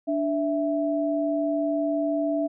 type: tone pair together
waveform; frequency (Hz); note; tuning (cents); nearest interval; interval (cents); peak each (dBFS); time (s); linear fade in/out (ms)
sine; 293.2 / 659.3; D4 / E5; -3 / 0; octave + major second; 1403; -25; 0.07-2.48; 20
effects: none